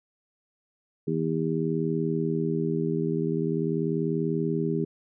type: harmonic tone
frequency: 80.4 Hz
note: E2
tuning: 43 cents flat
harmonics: 2 / 3 / 4 / 5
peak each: -28 / -31 / -31 / -29 dBFS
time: 1.07-4.85 s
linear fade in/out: 10 ms
effects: none